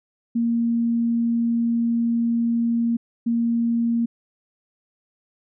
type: tone pair in turn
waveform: sine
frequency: 233.1 / 233.1 Hz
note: A#3 / A#3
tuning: 0 / 0 cents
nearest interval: unison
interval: 0 cents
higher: neither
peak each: -18 dBFS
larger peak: neither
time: 0.35-2.97 / 3.26-4.06 s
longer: first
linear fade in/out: 10 ms
effects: none